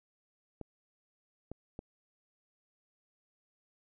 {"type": "clicks", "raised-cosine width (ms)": 2, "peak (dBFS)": -28, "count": 3, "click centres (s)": [0.613, 1.516, 1.791], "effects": []}